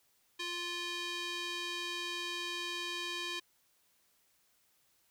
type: tone with band-pass filter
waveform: square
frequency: 349.2 Hz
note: F4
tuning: in tune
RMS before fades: -39 dBFS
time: 0.39-3.4 s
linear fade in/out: 10 ms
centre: 3400 Hz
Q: 1.5
effects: white hiss -72 dBFS RMS until 5.1 s